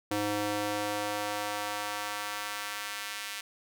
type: tone with high-pass filter sweep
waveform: square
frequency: 103.83 Hz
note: G#2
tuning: in tune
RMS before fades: -34 dBFS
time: 0.11-3.41 s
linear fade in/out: 5 ms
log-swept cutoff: 300 to 2100 Hz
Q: 0.97
effects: none